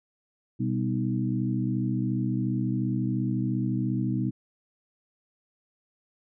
harmonic tone with a mistuned harmonic, 62.8 Hz, B1, 30 cents sharp, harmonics 2 / 3 / 4 / 5, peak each -28 / -30 / -31 / -32 dBFS, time 0.59-4.31 s, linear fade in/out 20 ms, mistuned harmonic 3, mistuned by +76 cents, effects none

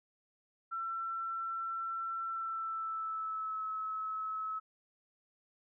sine tone with pitch glide, 1345 to 1293.2 Hz, E6 to E6, +34 to -34 cents, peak -35 dBFS, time 0.71-4.6 s, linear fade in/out 20 ms, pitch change -68 cents, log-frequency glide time 2.26-3.64 s, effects none

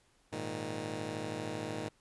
10% pulse chord, Ab suspended second, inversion none, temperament just, 103.83 / 116.8 / 155.74 Hz, Ab2 / Bb2 / Eb3, 0 / +4 / +2 cents, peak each -34 dBFS, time 0.32-1.89 s, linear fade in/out 10 ms, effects pink hiss -69 dBFS RMS until 2 s + resampled to 24000 Hz

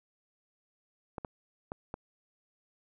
clicks, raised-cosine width 1 ms, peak -23 dBFS, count 4, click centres 1.182 / 1.248 / 1.719 / 1.941 s, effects none

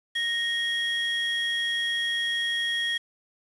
triangle tone pair together, 1864.7 / 3289 Hz, A#6 / G#7, 0 / -18 cents, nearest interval minor seventh, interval 982 cents, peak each -26 dBFS, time 0.15-2.98 s, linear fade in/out 10 ms, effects resampled to 24000 Hz + 8-bit

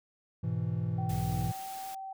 triangle chord, E major, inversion first, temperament equal, 103.83 / 123.47 / 164.81 Hz, G#2 / B2 / E3, 0 / 0 / 0 cents, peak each -32 dBFS, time 0.43-1.52 s, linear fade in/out 10 ms
sine tone, 771 Hz, G5, 29 cents flat, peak -38 dBFS, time 0.98-2.13 s, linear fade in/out 5 ms
white noise, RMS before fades -47 dBFS, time 1.09-1.95 s, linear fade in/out 5 ms
harmonic tone, 61.74 Hz, B1, in tune, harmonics 1 / 2 / 3 / 4 / 5 / 7, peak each -38 / -44 / -48 / -50 / -52 / -55 dBFS, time 1.1-1.49 s, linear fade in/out 5 ms
effects none

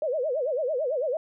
sine tone with vibrato, 558 Hz, C#5, 11 cents sharp, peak -24 dBFS, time 0.02-1.17 s, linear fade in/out 2 ms, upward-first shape sine, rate 9 Hz, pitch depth 250 cents each way, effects none

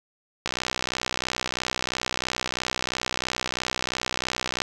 click train, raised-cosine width 0.2 ms, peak -8 dBFS, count 263, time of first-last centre 0.46-4.619 s, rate 63 Hz, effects none

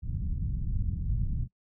pink low-pass noise, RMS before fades -30 dBFS, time 0.02-1.48 s, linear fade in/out 50 ms, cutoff 160 Hz, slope 24 dB/octave, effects noise-tail reverb RT60 0.1 s tail -23 dB re dry

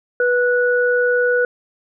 sine tone pair together, 490.3 / 1471 Hz, B4 / F#6, -13 / -11 cents, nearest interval octave + perfect fifth, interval 1902 cents, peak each -15 / -18 dBFS, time 0.2-1.45 s, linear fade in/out 2 ms, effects none

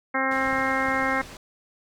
harmonic tone, 265.7 Hz, C4, 27 cents sharp, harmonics 1 / 2 / 3 / 4 / 5 / 6 / 7 / 8, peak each -30 / -30 / -30 / -30 / -30 / -30 / -30 / -30 dBFS, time 0.14-1.22 s, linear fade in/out 10 ms
pink low-pass noise, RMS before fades -42 dBFS, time 0.31-1.37 s, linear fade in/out 2 ms, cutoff 7900 Hz, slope 12 dB/octave
clicks, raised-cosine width 5 ms, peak -30 dBFS, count 6, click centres 0.474 / 0.53 / 0.586 / 0.886 / 1.026 / 1.233 s
effects none

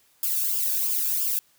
violet noise with flanger, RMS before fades -25 dBFS, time 0.23-1.39 s, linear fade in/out 0 ms, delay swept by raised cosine 0.49 to 1.02 ms, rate 3 Hz, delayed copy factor -0.7, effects white hiss -62 dBFS RMS until 1.58 s

